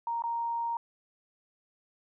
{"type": "tone with dropouts", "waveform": "sine", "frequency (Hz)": 932.3, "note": "A#5", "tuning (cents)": 0, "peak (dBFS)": -29, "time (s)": [0.07, 0.77], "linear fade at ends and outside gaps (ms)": 2, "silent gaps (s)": [0.222, 0.238], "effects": []}